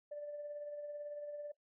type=tone with tremolo; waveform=sine; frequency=587.3 Hz; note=D5; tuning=in tune; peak=-39 dBFS; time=0.11-1.52 s; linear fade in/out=10 ms; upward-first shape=triangle; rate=18 Hz; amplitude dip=45%; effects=noise-tail reverb RT60 0.1 s tail -18 dB re dry + tanh soft clip ceiling -37 dBFS